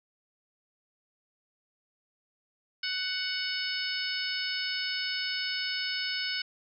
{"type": "harmonic tone with a mistuned harmonic", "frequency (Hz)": 740, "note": "F#5", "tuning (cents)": 0, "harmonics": [2, 3, 4, 5, 6, 7], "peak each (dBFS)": [-37, -37, -36, -41, -37, -36], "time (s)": [2.83, 6.42], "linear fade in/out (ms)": 5, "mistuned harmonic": 2, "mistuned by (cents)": 17, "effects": []}